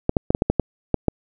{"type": "clicks", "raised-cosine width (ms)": 2, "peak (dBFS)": -3, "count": 9, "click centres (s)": [0.094, 0.168, 0.305, 0.349, 0.421, 0.5, 0.597, 0.943, 1.083], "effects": []}